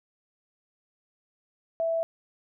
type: tone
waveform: sine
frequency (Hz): 659.3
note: E5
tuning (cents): 0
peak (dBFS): -24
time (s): 1.8-2.03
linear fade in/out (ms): 0
effects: none